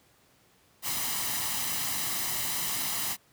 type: noise with comb filter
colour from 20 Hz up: white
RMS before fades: -31 dBFS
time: 0.82-3.17 s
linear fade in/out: 50 ms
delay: 1 ms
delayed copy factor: +0.55
effects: pink hiss -63 dBFS RMS until 3.32 s + high-pass 80 Hz 12 dB/octave